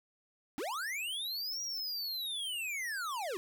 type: linear two-way sweep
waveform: square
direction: up then down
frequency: 238.1 to 5760 to 336 Hz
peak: -36 dBFS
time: 0.58-3.37 s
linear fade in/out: 0 ms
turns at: 1.62 s
effects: none